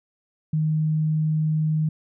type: tone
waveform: sine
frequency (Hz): 155.56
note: D#3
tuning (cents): 0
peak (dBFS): -19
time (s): 0.53-1.89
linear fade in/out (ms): 5
effects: none